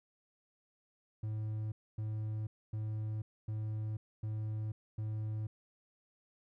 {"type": "tone bursts", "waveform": "triangle", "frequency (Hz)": 108.1, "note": "A2", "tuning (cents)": -30, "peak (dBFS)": -33, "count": 6, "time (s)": [1.23, 5.47], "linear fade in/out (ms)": 5, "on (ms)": 490, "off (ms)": 260, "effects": []}